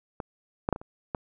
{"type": "clicks", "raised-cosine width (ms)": 1, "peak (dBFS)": [-19, -11, -9, -22, -29, -15], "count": 6, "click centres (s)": [0.202, 0.689, 0.727, 0.761, 0.815, 1.148], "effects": []}